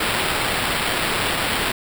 blue noise with sample-and-hold, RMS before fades -22 dBFS, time 0-1.72 s, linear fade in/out 5 ms, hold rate 6300 Hz, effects none

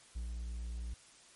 triangle tone with ADSR envelope, 58.5 Hz, A#1, 7 cents sharp, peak -34 dBFS, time 0.15-0.94 s, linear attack 15 ms, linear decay 98 ms, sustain -2 dB, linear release 3 ms, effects white hiss -60 dBFS RMS until 1.35 s + MP3 48 kbps

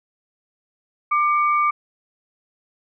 sine tone pair together, 1190.7 / 2253 Hz, D6 / C#7, +23 / +28 cents, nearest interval major seventh, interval 1105 cents, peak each -16 / -25 dBFS, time 1.11-1.71 s, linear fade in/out 10 ms, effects none

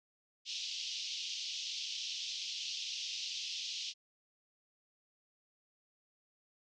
pink band-pass noise, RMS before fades -41 dBFS, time 0.45-3.94 s, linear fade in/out 50 ms, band 2800 to 6000 Hz, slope 48 dB/octave, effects none

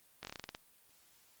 slowing click train, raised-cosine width 0.2 ms, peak -25 dBFS, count 10, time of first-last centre 0.23-0.549 s, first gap 19 ms, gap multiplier 1.15, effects white hiss -66 dBFS RMS until 1.4 s + Opus 32 kbps

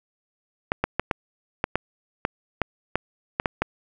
clicks, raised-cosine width 0.5 ms, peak -6 dBFS, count 12, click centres 0.719 / 0.84 / 0.996 / 1.112 / 1.641 / 1.756 / 2.251 / 2.617 / 2.956 / 3.399 / 3.458 / 3.62 s, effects none

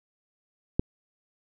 click, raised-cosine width 3 ms, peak -9 dBFS, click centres 0.795 s, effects none

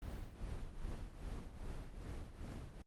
brown noise with tremolo, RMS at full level -43 dBFS, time 0.02-2.82 s, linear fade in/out 2 ms, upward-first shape triangle, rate 2.5 Hz, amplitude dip 70%, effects Opus 24 kbps

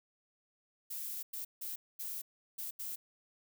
violet noise bursts at uneven times, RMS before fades -41 dBFS, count 6, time 0.9-1.23 / 1.33-1.45 / 1.61-1.76 / 1.99-2.22 / 2.58-2.71 / 2.79-2.96 s, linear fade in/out 10 ms, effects none

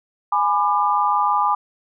sine chord, G# diminished, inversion none, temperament just, 830.6 / 996.7 / 1196.1 Hz, G#5 / B5 / D6, 0 / +16 / +31 cents, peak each -20 dBFS, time 0.32-1.55 s, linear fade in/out 5 ms, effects none

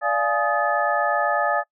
sine tone cluster, 584 / 692 / 842 / 1251 / 1733 Hz, D5 / F5 / G#5 / D#6 / A6, -10 / -16 / +24 / +9 / -27 cents, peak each -25 dBFS, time 0.01-1.64 s, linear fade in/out 50 ms, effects noise-tail reverb RT60 0.1 s tail -24 dB re dry

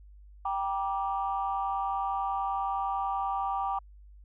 sine chord, G minor, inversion none, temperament equal with one note detuned, 784 / 954.7 / 1174.7 Hz, G5 / Bb5 / D6, 0 / +41 / 0 cents, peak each -30 / -34 / -33 dBFS, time 0.45-3.79 s, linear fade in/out 5 ms, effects tanh soft clip ceiling -19 dBFS + added 50 Hz sine -49 dBFS peak until 4.24 s

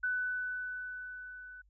sine tone with level ramp, 1496 Hz, F#6, 19 cents sharp, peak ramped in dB -29 to -47 dBFS, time 0.03-1.62 s, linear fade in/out 10 ms, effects added 50 Hz sine -63 dBFS peak until 1.69 s

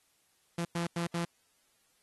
sawtooth tone bursts at uneven times, 170.4 Hz, F3, 42 cents flat, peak -27 dBFS, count 4, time 0.58-0.65 / 0.75-0.87 / 0.96-1.07 / 1.14-1.25 s, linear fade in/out 5 ms, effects white hiss -71 dBFS RMS until 2.02 s + AAC 32 kbps

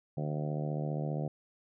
harmonic tone, 75 Hz, D2, 37 cents sharp, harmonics 2 / 3 / 4 / 5 / 6 / 7 / 8 / 9 / 10, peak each -33 / -42 / -44 / -44 / -47 / -43 / -46 / -45 / -49 dBFS, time 0.17-1.28 s, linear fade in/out 5 ms, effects none

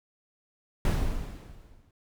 brown noise with exponential decay, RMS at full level -21 dBFS, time 0.85-1.91 s, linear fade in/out 2 ms, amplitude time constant 230 ms, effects none

